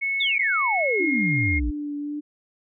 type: tone with pitch glide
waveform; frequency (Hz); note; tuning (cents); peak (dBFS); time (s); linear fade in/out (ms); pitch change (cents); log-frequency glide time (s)
sine; 2200 to 2136; C#7 to C7; -14 to +35; -22; 0.01-1.6; 20; -51; 0.71-1.21
type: exponential sweep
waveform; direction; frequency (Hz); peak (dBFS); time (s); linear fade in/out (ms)
sine; down; 3755 to 50.1; -22; 0.2-1.71; 10
type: tone with vibrato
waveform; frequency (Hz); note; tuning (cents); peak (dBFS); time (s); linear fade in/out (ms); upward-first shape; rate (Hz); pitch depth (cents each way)
sine; 293.7; D4; 0; -27; 0.99-2.21; 20; triangle; 1.8; 25
effects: none